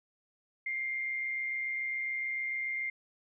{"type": "tone with amplitude modulation", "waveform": "sine", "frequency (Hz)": 2108, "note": "C7", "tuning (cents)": 12, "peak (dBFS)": -30, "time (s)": [0.66, 2.9], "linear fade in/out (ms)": 5, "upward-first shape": "sine", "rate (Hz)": 127, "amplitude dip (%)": 40, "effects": []}